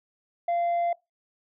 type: tone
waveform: sine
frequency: 690 Hz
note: F5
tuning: 21 cents flat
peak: -20 dBFS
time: 0.48-0.93 s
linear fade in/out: 5 ms
effects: noise-tail reverb RT60 0.2 s tail -23 dB re dry + tanh soft clip ceiling -22 dBFS